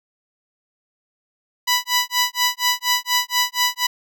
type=tone with tremolo; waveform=10% pulse; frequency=987.8 Hz; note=B5; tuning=in tune; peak=-6 dBFS; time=1.67-3.87 s; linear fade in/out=10 ms; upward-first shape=sine; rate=4.2 Hz; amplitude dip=100%; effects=none